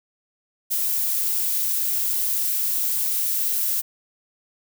violet noise, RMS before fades -23 dBFS, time 0.7-3.82 s, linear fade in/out 20 ms, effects none

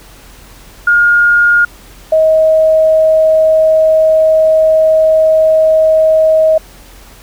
sine tone pair in turn, 1422 / 633.4 Hz, F6 / D#5, +31 / +31 cents, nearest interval octave + major second, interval 1400 cents, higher first, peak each -5 dBFS, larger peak neither, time 0.87-1.65 / 2.12-6.58 s, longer second, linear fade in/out 5 ms, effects added 44 Hz sine -38 dBFS peak until 7.22 s + pink hiss -39 dBFS RMS until 7.22 s

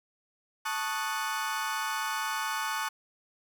35% pulse chord, D# half-diminished seventh, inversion second, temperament equal, 880 / 1108.7 / 1244.5 / 1480 Hz, A5 / C#6 / D#6 / F#6, 0 / 0 / 0 / 0 cents, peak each -33 / -34 / -36 / -34 dBFS, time 0.65-2.89 s, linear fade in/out 10 ms, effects none

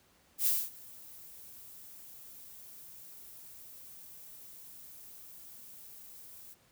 violet noise with ADSR envelope, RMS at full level -27 dBFS, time 0.38-6.55 s, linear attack 84 ms, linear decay 230 ms, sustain -24 dB, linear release 27 ms, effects pink hiss -66 dBFS RMS until 6.71 s + high-pass 60 Hz 12 dB/octave

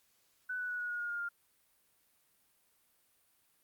sine tone with pitch steps, 1497 / 1483.2 / 1469.6 / 1456.1 / 1442.7 / 1429.4 / 1416.2 / 1403.2 Hz, F#6 / F#6 / F#6 / F#6 / F#6 / F6 / F6 / F6, +20 / +4 / -12 / -28 / -44 / +40 / +24 / +8 cents, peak -35 dBFS, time 0.49-1.29 s, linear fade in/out 10 ms, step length 100 ms, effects white hiss -72 dBFS RMS until 3.63 s + Opus 48 kbps

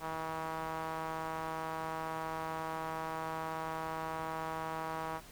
sawtooth tone with band-pass filter, 160.4 Hz, E3, 47 cents flat, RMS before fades -39 dBFS, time 0-5.21 s, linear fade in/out 50 ms, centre 990 Hz, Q 2.1, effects pink hiss -54 dBFS RMS until 5.31 s

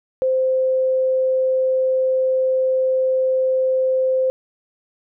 sine tone, 520 Hz, C5, 11 cents flat, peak -15 dBFS, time 0.22-4.3 s, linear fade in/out 0 ms, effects none

